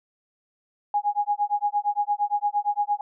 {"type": "tone with tremolo", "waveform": "sine", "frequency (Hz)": 825, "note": "G#5", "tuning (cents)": -12, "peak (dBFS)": -18, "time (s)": [0.94, 3.01], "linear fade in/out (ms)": 2, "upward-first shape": "sine", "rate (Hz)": 8.7, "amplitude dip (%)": 100, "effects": []}